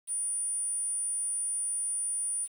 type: tone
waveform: sine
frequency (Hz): 9397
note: D9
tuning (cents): 0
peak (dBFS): -27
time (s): 0.07-2.48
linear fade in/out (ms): 50
effects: tanh soft clip ceiling -28 dBFS + 9-bit